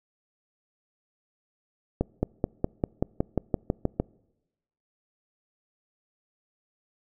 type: accelerating click train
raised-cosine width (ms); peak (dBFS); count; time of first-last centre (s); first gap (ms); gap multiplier
2; -10; 12; 2.01-4; 220; 0.96
effects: noise-tail reverb RT60 1.0 s tail -26 dB re dry